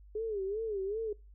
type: tone with vibrato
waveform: sine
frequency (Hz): 415.3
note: G#4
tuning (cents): 0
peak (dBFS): -32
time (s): 0.15-1.13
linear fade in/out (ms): 5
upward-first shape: sine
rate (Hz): 2.6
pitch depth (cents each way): 150
effects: noise-tail reverb RT60 0.3 s tail -26 dB re dry + added 50 Hz sine -52 dBFS peak until 1.34 s